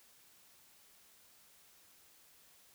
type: silence
effects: white hiss -64 dBFS RMS until 2.74 s